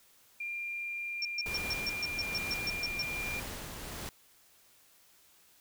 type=tone; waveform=sine; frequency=2392 Hz; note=D7; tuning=31 cents sharp; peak=-35 dBFS; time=0.4-3.4 s; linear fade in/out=5 ms
type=tone bursts; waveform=sine; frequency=5470 Hz; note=F8; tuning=37 cents flat; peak=-31 dBFS; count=12; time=1.22-3.022 s; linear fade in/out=2 ms; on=31 ms; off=130 ms
type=noise with tremolo; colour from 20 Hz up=pink; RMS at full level=-40 dBFS; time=1.46-4.09 s; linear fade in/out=0 ms; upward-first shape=sine; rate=1.2 Hz; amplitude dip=35%
effects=white hiss -63 dBFS RMS until 5.6 s